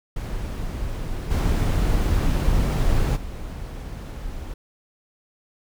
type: noise with level steps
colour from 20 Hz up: brown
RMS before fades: -28 / -20 / -32 dBFS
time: 0.16-4.54 s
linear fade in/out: 5 ms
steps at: 1.3 / 3.15 s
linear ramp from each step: 20 ms
effects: none